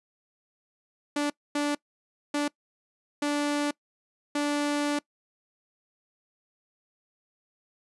sawtooth tone bursts at uneven times, 291.6 Hz, D4, 12 cents flat, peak -21 dBFS, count 5, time 1.16-1.3 / 1.55-1.75 / 2.34-2.48 / 3.22-3.71 / 4.35-4.99 s, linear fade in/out 5 ms, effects noise-tail reverb RT60 0.1 s tail -23 dB re dry + resampled to 24000 Hz

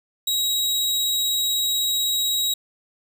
sawtooth tone, 3829 Hz, A#7, 46 cents sharp, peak -17 dBFS, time 0.27-2.54 s, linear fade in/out 5 ms, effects none

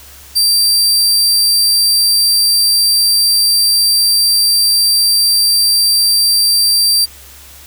sawtooth tone, 4699 Hz, D8, in tune, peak -6 dBFS, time 0.35-7.06 s, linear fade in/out 20 ms, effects added 70 Hz sine -41 dBFS peak until 7.66 s + white hiss -38 dBFS RMS until 7.66 s

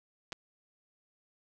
clicks, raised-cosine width 0.2 ms, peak -22 dBFS, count 2, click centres 0.322 / 0.328 s, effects none

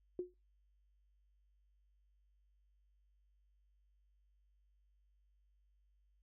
sine tone with exponential decay, 359.6 Hz, F#4, 49 cents flat, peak -33 dBFS, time 0.19-0.34 s, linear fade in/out 2 ms, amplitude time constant 31 ms, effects noise-tail reverb RT60 0.2 s tail -22 dB re dry + added 50 Hz sine -70 dBFS peak until 6.22 s

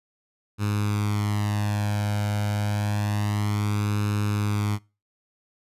sawtooth tone with flanger, 103.83 Hz, G#2, in tune, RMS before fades -25 dBFS, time 0.58-4.79 s, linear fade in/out 50 ms, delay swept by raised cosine 0.77 to 1.33 ms, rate 0.28 Hz, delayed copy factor +0.75, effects noise-tail reverb RT60 0.3 s tail -24 dB re dry + resampled to 32000 Hz

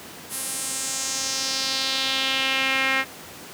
sawtooth tone with band-pass filter sweep, 266.4 Hz, C4, 31 cents sharp, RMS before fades -25 dBFS, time 0.29-3.05 s, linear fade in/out 50 ms, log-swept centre 11000 to 2000 Hz, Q 2.5, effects pink hiss -40 dBFS RMS until 3.53 s + high-pass 150 Hz 12 dB/octave

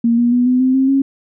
sine tone with pitch steps, 233.1 / 239.2 / 245.5 / 252 / 258.6 / 265.5 / 272.4 Hz, A#3 / A#3 / B3 / B3 / C4 / C4 / C#4, 0 / +45 / -10 / +35 / -20 / +25 / -30 cents, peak -10 dBFS, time 0.04-1.02 s, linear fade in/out 5 ms, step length 140 ms, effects none

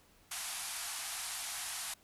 white band-pass noise, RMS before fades -41 dBFS, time 0.31-1.94 s, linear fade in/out 5 ms, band 660 to 12000 Hz, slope 96 dB/octave, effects pink hiss -65 dBFS RMS until 2.03 s

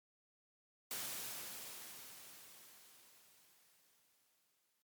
white noise with exponential decay, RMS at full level -42 dBFS, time 0.91-4.82 s, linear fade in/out 0 ms, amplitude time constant 850 ms, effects high-pass 100 Hz 12 dB/octave + MP3 96 kbps

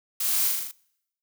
blue noise with echo, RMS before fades -27 dBFS, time 0.2-0.48 s, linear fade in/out 5 ms, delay 39 ms, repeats 6, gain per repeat -2 dB, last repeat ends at 0.714 s, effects noise-tail reverb RT60 0.8 s tail -25 dB re dry

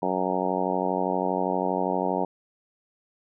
harmonic tone, 92.5 Hz, F#2, in tune, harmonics 2 / 3 / 4 / 5 / 6 / 7 / 8 / 9 / 10, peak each -32 / -32 / -32 / -32 / -32 / -32 / -32 / -32 / -32 dBFS, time 0.02-2.25 s, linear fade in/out 5 ms, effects none

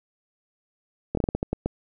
slowing click train, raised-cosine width 2 ms, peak -11 dBFS, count 9, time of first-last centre 1.15-1.66 s, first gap 23 ms, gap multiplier 1.28, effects none

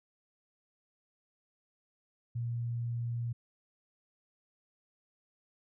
sine tone, 118.3 Hz, A#2, 26 cents sharp, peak -32 dBFS, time 2.35-3.33 s, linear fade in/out 10 ms, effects none

